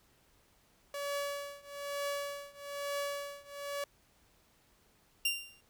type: tone with tremolo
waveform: sawtooth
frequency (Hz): 569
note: C#5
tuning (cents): +45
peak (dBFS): -29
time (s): 0.94-3.84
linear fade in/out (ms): 2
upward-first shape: triangle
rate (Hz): 1.1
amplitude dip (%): 95
type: tone with exponential decay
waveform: sawtooth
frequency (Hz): 2781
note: F7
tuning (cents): -8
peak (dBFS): -23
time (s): 5.25-5.61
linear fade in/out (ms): 5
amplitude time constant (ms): 78
effects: pink hiss -68 dBFS RMS until 5.69 s